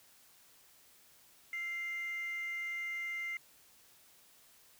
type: tone with frequency modulation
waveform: sine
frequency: 2093 Hz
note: C7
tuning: in tune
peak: -35 dBFS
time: 1.53-3.37 s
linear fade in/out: 2 ms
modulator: 741 Hz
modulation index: 0.22
effects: tanh soft clip ceiling -33 dBFS + white hiss -63 dBFS RMS until 4.79 s